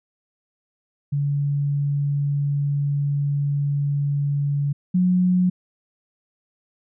sine tone pair in turn, 142.8 / 181.43 Hz, D3 / F#3, -48 / -34 cents, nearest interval major third, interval 414 cents, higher second, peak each -19 / -15 dBFS, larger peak second, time 1.12-4.73 / 4.94-5.5 s, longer first, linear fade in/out 10 ms, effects none

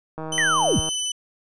click train, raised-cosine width 1 ms, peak -19 dBFS, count 113, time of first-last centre 0.18-0.889 s, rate 158 Hz
20% pulse tone with pitch glide, 3042 to 3004 Hz, F#7 to F#7, +47 to +26 cents, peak -18 dBFS, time 0.32-1.12 s, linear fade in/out 5 ms, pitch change -21 cents, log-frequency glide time 0.88-0.97 s
sine linear sweep, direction down, 1975.5 to 43.65 Hz, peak -18 dBFS, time 0.38-0.8 s, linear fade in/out 0 ms
effects resampled to 22050 Hz

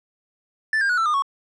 triangle tone with pitch steps, 1759 / 1603.7 / 1462.1 / 1333.1 / 1215.4 / 1108.1 Hz, A6 / G6 / F#6 / E6 / D#6 / C#6, -1 / +39 / -21 / +19 / -41 / -1 cents, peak -16 dBFS, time 0.73-1.222 s, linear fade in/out 2 ms, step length 82 ms, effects resampled to 22050 Hz

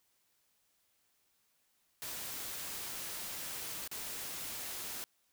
white noise with dropouts, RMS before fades -42 dBFS, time 2.02-5.04 s, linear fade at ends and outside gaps 0 ms, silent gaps 3.876-3.914 s, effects white hiss -75 dBFS RMS until 5.32 s

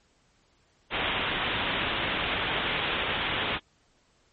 white low-pass noise, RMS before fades -29 dBFS, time 0.9-3.6 s, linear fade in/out 50 ms, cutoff 3600 Hz, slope 96 dB/octave, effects pink hiss -66 dBFS RMS until 4.32 s + MP3 32 kbps

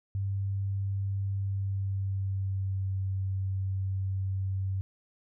sine tone with pitch glide, 98.2 to 95.9 Hz, G2 to G2, +4 to -37 cents, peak -28 dBFS, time 0.15-4.81 s, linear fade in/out 0 ms, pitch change -41 cents, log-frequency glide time 1.36-2.93 s, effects none

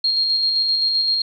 sine tone with tremolo, 4236 Hz, C8, 21 cents sharp, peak -15 dBFS, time 0.04-1.22 s, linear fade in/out 5 ms, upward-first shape square, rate 7.7 Hz, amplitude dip 25%, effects none

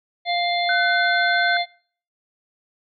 harmonic tone, 698.5 Hz, F5, in tune, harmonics 1 / 3 / 5 / 6, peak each -21 / -26 / -28 / -29 dBFS, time 0.25-1.66 s, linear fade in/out 50 ms
sine tone with pitch glide, 1509 to 1526.5 Hz, F#6 to G6, +34 to -46 cents, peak -19 dBFS, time 0.69-1.57 s, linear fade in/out 2 ms, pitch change +20 cents, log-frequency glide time 0.92-1.41 s
effects noise-tail reverb RT60 0.5 s tail -23 dB re dry

